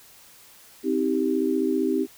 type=chord; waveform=sine; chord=C minor; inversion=none; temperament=equal with one note detuned; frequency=261.6 / 317.3 / 392 Hz; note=C4 / Eb4 / G4; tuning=0 / +34 / 0 cents; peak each=-25 dBFS; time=0.83-2.07 s; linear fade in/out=50 ms; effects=white hiss -51 dBFS RMS until 2.17 s